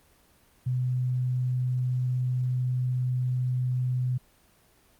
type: tone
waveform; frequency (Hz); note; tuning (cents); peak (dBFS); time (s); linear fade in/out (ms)
sine; 126.2; B2; +38; -24; 0.66-4.18; 10
effects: pink hiss -61 dBFS RMS until 4.99 s + Opus 24 kbps